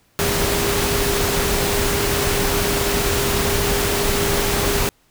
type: tone in noise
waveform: sine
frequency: 403.6 Hz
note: G#4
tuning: 49 cents flat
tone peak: -23 dBFS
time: 0.19-4.89 s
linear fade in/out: 0 ms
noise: pink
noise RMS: -20 dBFS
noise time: 0.19-4.89 s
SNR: -6 dB
effects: pink hiss -59 dBFS RMS until 5.1 s